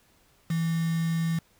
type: tone with quantisation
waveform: sine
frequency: 164.81 Hz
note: E3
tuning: in tune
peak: -24 dBFS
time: 0.5-1.39 s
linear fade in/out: 5 ms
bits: 6
effects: pink hiss -63 dBFS RMS until 1.59 s